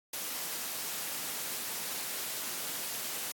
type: noise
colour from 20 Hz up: white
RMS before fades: -37 dBFS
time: 0.13-3.32 s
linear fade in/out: 5 ms
effects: high-pass 150 Hz 12 dB/octave + AAC 64 kbps